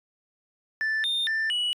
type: tone with pitch steps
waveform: sine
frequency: 1760 / 3635 / 1778 / 2935 Hz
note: A6 / A#7 / A6 / F#7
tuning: 0 / -44 / +18 / -15 cents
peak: -21 dBFS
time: 0.81-1.73 s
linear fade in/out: 0 ms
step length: 230 ms
effects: tanh soft clip ceiling -23 dBFS